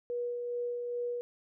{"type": "tone with tremolo", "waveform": "sine", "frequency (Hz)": 483.1, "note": "B4", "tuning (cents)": -38, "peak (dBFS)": -31, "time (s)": [0.1, 1.21], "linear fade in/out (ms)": 0, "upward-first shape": "sine", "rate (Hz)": 2.4, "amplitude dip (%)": 30, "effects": []}